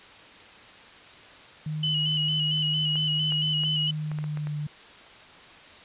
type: tone with pitch glide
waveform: sine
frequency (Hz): 153.8 to 148.82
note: D#3 to D3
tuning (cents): -20 to +23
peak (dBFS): -28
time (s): 1.66-4.67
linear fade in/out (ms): 5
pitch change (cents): -57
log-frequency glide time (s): 3.91-4.54
type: tone with vibrato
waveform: sine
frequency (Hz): 2960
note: F#7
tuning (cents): 0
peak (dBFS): -24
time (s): 1.83-3.91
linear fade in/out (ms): 5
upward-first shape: square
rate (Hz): 4.4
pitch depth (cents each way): 34
type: clicks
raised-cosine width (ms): 0.5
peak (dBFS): -26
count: 8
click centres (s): 2.956 / 3.322 / 3.636 / 4.116 / 4.187 / 4.241 / 4.373 / 4.471
effects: white hiss -48 dBFS RMS until 5.84 s + resampled to 8000 Hz